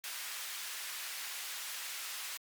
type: high-pass noise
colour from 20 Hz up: pink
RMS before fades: -42 dBFS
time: 0.04-2.37 s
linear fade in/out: 0 ms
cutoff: 1700 Hz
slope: 12 dB/octave
effects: Opus 48 kbps